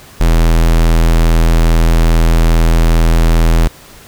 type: tone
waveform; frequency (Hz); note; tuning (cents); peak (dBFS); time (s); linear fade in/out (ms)
square; 41.2; E1; 0; -7; 0.2-3.68; 10
effects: pink hiss -38 dBFS RMS until 4.07 s